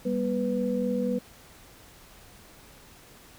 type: tone cluster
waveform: sine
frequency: 197.3 / 241.4 / 495.1 Hz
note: G3 / B3 / B4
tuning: +11 / -39 / +4 cents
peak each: -29 dBFS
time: 0.05-1.19 s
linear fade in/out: 10 ms
effects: pink hiss -52 dBFS RMS until 3.38 s